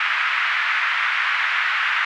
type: band-pass noise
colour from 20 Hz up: white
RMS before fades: -21 dBFS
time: 0-2.05 s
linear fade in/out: 5 ms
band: 1300 to 2200 Hz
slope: 24 dB/octave
effects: none